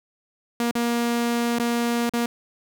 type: tone with dropouts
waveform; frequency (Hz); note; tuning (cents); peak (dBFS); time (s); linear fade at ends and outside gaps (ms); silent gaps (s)
sawtooth; 236.5; A#3; +25; -17; 0.6-2.26; 2; 0.712-0.753 / 1.587-1.597 / 2.095-2.136
effects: none